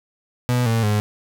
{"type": "tone with pitch steps", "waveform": "35% pulse", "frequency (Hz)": [123.47, 113.88, 105.03], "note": ["B2", "A#2", "G#2"], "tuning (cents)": [0, -40, 20], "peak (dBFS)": -15, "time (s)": [0.49, 1], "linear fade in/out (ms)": 0, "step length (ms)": 170, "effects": []}